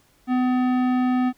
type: tone with tanh clipping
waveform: sine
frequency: 252.2 Hz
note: B3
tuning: 36 cents sharp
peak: -20 dBFS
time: 0.27-1.33 s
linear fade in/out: 50 ms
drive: 16 dB
effects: pink hiss -60 dBFS RMS until 1.37 s